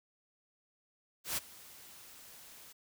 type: noise with ADSR envelope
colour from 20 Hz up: white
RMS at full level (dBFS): -33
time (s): 1.24-2.73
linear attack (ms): 130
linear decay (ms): 23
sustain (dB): -21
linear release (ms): 14
effects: none